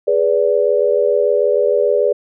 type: chord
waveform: sine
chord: G# diminished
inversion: none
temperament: equal with one note detuned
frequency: 415.3 / 493.9 / 580.6 Hz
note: G#4 / B4 / D5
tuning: 0 / 0 / -20 cents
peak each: -16 dBFS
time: 0.07-2.13 s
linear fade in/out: 10 ms
effects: none